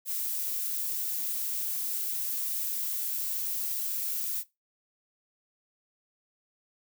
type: noise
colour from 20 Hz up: violet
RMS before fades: -32 dBFS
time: 0.05-4.44 s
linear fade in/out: 50 ms
effects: noise-tail reverb RT60 0.2 s tail -18 dB re dry